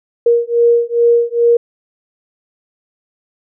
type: beating tone pair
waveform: sine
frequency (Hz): 470 / 472.4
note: A#4 / A#4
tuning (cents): +14 / +23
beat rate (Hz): 2.4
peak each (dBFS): -12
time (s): 0.26-1.57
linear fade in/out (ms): 5
effects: none